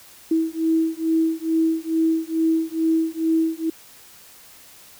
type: beating tone pair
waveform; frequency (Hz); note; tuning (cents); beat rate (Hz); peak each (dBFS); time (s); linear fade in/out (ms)
sine; 322.6 / 324.9; E4 / E4; -37 / -25; 2.3; -21; 0.31-3.7; 5
effects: white hiss -47 dBFS RMS until 4.99 s